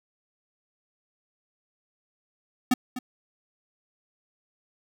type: tone with echo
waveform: square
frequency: 251.8 Hz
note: B3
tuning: 34 cents sharp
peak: -18 dBFS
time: 2.71-2.74 s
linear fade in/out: 5 ms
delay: 250 ms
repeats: 1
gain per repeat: -13 dB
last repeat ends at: 2.99 s
effects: none